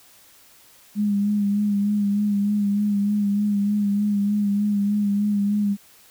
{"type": "tone with vibrato", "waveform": "sine", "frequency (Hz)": 204.6, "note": "G#3", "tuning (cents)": -26, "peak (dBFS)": -18, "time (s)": [0.95, 5.77], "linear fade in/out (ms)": 50, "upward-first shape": "sine", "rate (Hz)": 3.3, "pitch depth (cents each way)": 33, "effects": ["white hiss -52 dBFS RMS until 6.1 s"]}